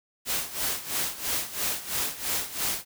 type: noise with tremolo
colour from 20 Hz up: white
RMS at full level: -27 dBFS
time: 0.25-2.85 s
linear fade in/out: 50 ms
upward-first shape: sine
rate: 3 Hz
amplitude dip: 80%
effects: none